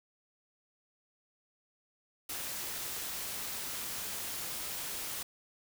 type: noise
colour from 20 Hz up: white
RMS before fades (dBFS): -39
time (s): 2.29-5.23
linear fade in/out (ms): 5
effects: none